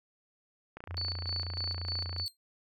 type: click train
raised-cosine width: 0.5 ms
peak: -28 dBFS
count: 42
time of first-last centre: 0.77-2.199 s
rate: 28.7 Hz
type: tone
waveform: sine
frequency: 88 Hz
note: F2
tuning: 14 cents sharp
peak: -36 dBFS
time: 0.87-2.27 s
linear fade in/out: 50 ms
type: tone with tremolo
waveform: sine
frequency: 4475 Hz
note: C#8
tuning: 16 cents sharp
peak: -33 dBFS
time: 0.97-2.28 s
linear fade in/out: 0 ms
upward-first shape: square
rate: 3.3 Hz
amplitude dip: 60%
type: tone with exponential decay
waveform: 20% pulse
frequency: 4186 Hz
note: C8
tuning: in tune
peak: -35 dBFS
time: 2.26-2.37 s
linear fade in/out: 1 ms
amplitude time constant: 22 ms
effects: none